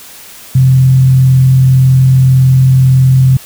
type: tone with frequency modulation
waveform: sine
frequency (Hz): 130.81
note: C3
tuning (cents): 0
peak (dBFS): -3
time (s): 0.55-3.37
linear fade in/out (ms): 5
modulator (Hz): 41.8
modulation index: 0.21
effects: white hiss -33 dBFS RMS until 3.45 s